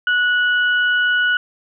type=tone pair together; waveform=sine; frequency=1468 / 2947 Hz; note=F#6 / F#7; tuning=-14 / -8 cents; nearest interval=octave; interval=1206 cents; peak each=-14 / -24 dBFS; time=0.07-1.37 s; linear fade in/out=2 ms; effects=none